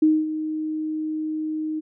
sine tone with ADSR envelope, 311.1 Hz, D#4, in tune, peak -12 dBFS, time 0.02-1.81 s, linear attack 7 ms, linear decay 230 ms, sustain -12 dB, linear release 25 ms, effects none

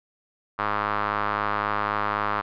square tone with band-pass filter, 51.91 Hz, G#1, in tune, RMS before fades -26 dBFS, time 0.58-2.42 s, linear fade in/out 20 ms, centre 1200 Hz, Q 3, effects resampled to 11025 Hz

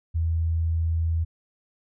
sine tone, 82.1 Hz, E2, 6 cents flat, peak -21 dBFS, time 0.14-1.25 s, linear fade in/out 20 ms, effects none

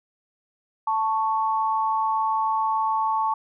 sine tone pair together, 881.8 / 1108.7 Hz, A5 / C#6, +4 / 0 cents, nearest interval major third, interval 396 cents, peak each -22 / -25 dBFS, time 0.87-3.34 s, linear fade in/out 5 ms, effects none

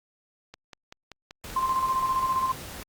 click train, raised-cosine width 0.2 ms, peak -25 dBFS, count 8, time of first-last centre 0.54-1.886 s, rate 5.2 Hz
pink noise, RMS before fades -40 dBFS, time 1.44-2.83 s, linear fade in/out 0 ms
sine tone with tremolo, 1046.5 Hz, C6, in tune, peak -21 dBFS, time 1.56-2.52 s, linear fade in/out 5 ms, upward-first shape square, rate 15 Hz, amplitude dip 45%
effects Opus 48 kbps

